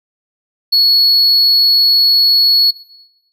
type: tone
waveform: triangle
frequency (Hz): 4373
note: C#8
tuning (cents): -24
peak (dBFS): -7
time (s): 0.72-2.71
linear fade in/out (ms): 10
effects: noise-tail reverb RT60 0.9 s tail -18 dB re dry